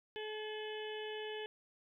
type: harmonic tone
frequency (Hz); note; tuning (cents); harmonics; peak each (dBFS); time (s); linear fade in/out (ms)
428.9; A4; -44; 1 / 2 / 4 / 5 / 6 / 7 / 8; -42 / -50 / -50 / -57 / -54 / -49 / -55; 0.16-1.46; 0
effects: 13-bit